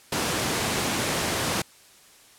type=high-pass noise; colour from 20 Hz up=pink; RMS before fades=-26 dBFS; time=0.12-1.62 s; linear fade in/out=5 ms; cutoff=120 Hz; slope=12 dB/octave; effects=white hiss -53 dBFS RMS until 2.38 s + low-pass 11000 Hz 12 dB/octave